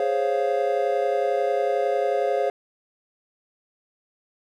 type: chord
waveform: triangle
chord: Db major seventh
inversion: second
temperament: equal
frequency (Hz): 415.3 / 523.3 / 554.4 / 698.5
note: Ab4 / C5 / Db5 / F5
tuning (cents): 0 / 0 / 0 / 0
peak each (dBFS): -24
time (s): 0-2.5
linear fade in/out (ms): 2
effects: none